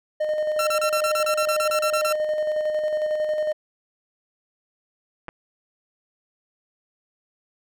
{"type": "tone with tremolo", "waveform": "triangle", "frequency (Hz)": 612, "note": "D#5", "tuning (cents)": -29, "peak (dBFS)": -18, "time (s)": [0.2, 3.53], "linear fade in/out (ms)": 10, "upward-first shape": "square", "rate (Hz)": 11, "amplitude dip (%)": 35}
{"type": "tone bursts", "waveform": "sawtooth", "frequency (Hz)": 1351, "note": "E6", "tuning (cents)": 42, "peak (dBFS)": -19, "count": 14, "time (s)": [0.59, 2.126], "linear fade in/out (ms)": 2, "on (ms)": 80, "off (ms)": 32}
{"type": "clicks", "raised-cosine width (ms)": 0.5, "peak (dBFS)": -20, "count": 2, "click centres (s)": [5.283, 5.289]}
{"effects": []}